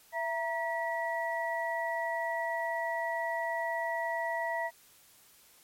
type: tone cluster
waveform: sine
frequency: 667 / 938 / 1941 Hz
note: E5 / A#5 / B6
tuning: +20 / +11 / -31 cents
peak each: -34 / -35 / -35 dBFS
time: 0.12-4.71 s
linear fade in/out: 50 ms
effects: white hiss -60 dBFS RMS until 5.63 s + MP3 64 kbps